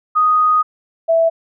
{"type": "tone pair in turn", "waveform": "sine", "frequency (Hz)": [1244.5, 658.9], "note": ["D#6", "E5"], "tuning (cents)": [0, -1], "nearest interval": "major seventh", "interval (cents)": 1101, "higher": "first", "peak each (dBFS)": -10, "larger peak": "neither", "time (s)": [[0.15, 0.63], [1.08, 1.3]], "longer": "first", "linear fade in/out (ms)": 20, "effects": []}